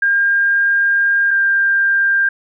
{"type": "tone pair in turn", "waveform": "sine", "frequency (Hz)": [1607, 1592.2], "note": ["G6", "G6"], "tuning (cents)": [43, 27], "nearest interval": "unison", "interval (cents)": 16, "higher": "first", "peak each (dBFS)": -11, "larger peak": "neither", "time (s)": [[0.02, 1.31], [1.31, 2.29]], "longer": "first", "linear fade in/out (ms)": 5, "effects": []}